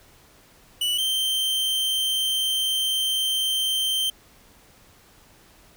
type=tone pair in turn; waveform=45% pulse; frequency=2960 / 3128 Hz; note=F#7 / G7; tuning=0 / -4 cents; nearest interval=minor second; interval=96 cents; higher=second; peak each=-21 dBFS; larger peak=neither; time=0.81-0.98 / 0.98-4.1 s; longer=second; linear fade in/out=5 ms; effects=pink hiss -54 dBFS RMS until 5.76 s